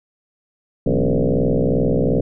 sine tone with frequency modulation, 146.83 Hz, D3, in tune, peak -14 dBFS, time 0.86-2.21 s, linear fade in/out 5 ms, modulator 62.7 Hz, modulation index 6.6, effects none

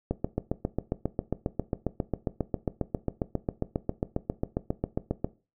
click train, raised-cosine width 2 ms, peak -13 dBFS, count 39, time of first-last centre 0.11-5.245 s, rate 7.4 Hz, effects noise-tail reverb RT60 0.3 s tail -17 dB re dry

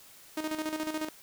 sawtooth tone with tremolo, 311.1 Hz, D#4, in tune, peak -26 dBFS, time 0.37-1.09 s, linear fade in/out 5 ms, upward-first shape square, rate 14 Hz, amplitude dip 60%, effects white hiss -54 dBFS RMS until 1.22 s

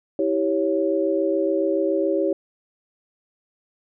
sine chord, C# diminished, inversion first, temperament equal with one note detuned, 324.9 / 392 / 554.4 Hz, E4 / G4 / C#5, -25 / 0 / 0 cents, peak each -23 dBFS, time 0.19-2.33 s, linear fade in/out 2 ms, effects none

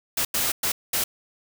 white noise bursts at uneven times, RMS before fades -24 dBFS, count 4, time 0.17-0.25 / 0.34-0.52 / 0.63-0.72 / 0.93-1.04 s, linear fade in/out 5 ms, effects none

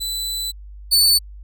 sawtooth tone pair in turn, 3992 / 4493 Hz, B7 / C#8, +18 / +23 cents, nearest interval major second, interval 205 cents, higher second, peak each -20 / -9 dBFS, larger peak second, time 0-0.52 / 0.91-1.19 s, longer first, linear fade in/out 20 ms, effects added 50 Hz sine -35 dBFS peak until 1.43 s

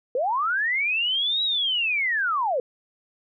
sine linear two-way sweep, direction up then down, 466.2 to 3896 to 466.2 Hz, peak -21 dBFS, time 0.15-2.6 s, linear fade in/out 2 ms, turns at 1.43 s, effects none

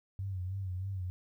sine tone with vibrato, 94.3 Hz, F#2, 33 cents sharp, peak -34 dBFS, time 0.19-1.1 s, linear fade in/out 0 ms, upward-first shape sine, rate 3.2 Hz, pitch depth 73 cents each way, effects 12-bit

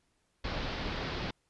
pink low-pass noise, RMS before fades -36 dBFS, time 0.44-1.31 s, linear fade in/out 5 ms, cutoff 4900 Hz, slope 48 dB/octave, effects pink hiss -75 dBFS RMS until 1.49 s + resampled to 24000 Hz

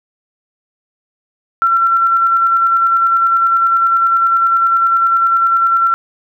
sine tone with tremolo, 1355 Hz, E6, 47 cents sharp, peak -8 dBFS, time 1.62-5.94 s, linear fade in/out 0 ms, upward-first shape square, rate 10 Hz, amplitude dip 25%, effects none

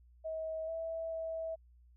sine tone with pitch steps, 639 / 654 / 650 Hz, D#5 / E5 / E5, +46 / -14 / -24 cents, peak -36 dBFS, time 0.24-1.56 s, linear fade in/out 20 ms, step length 440 ms, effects added 60 Hz sine -59 dBFS peak until 1.96 s

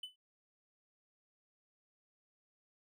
triangle tone with exponential decay, 3008 Hz, F#7, 28 cents sharp, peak -37 dBFS, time 0.03-0.16 s, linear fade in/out 5 ms, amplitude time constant 28 ms, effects none

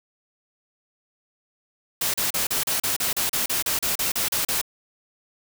white noise bursts, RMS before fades -24 dBFS, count 16, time 2.01-4.615 s, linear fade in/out 5 ms, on 130 ms, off 35 ms, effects none

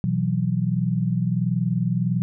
sine chord, B suspended fourth, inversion none, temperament equal, 123.47 / 164.81 / 185 Hz, B2 / E3 / F#3, 0 / 0 / 0 cents, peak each -24 dBFS, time 0.04-2.22 s, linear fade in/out 0 ms, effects none

